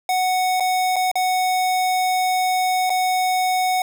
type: tone with dropouts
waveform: square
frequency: 740 Hz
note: F#5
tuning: in tune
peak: -18 dBFS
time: 0.09-3.82 s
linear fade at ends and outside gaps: 2 ms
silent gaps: 0.599-0.605 / 0.959-0.964 / 1.115-1.155 / 2.896-2.902 s
effects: none